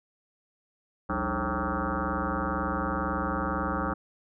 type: tone with frequency modulation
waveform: sine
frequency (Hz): 538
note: C5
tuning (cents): +48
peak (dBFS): -26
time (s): 1.09-3.94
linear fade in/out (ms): 10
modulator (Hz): 122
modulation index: 7.2
effects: none